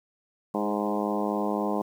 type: harmonic tone with a mistuned harmonic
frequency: 103.83 Hz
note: G#2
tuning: in tune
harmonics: 2 / 3 / 4 / 5 / 6 / 7 / 8 / 9 / 10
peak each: -30 / -32 / -33 / -34 / -35 / -35 / -36 / -37 / -37 dBFS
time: 0.54-1.82 s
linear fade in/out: 5 ms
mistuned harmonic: 4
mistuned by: -17 cents
effects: 9-bit